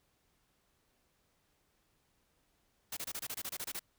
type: noise bursts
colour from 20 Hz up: white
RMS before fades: -40 dBFS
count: 12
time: 2.92-3.794 s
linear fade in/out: 5 ms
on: 49 ms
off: 26 ms
effects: pink hiss -75 dBFS RMS until 3.98 s